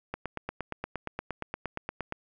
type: click train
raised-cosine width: 0.5 ms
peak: -18 dBFS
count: 18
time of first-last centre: 0.14-2.124 s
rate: 8.57 Hz
effects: none